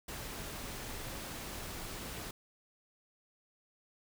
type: noise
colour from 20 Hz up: pink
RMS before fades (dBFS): -43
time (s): 0.08-2.31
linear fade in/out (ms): 5
effects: none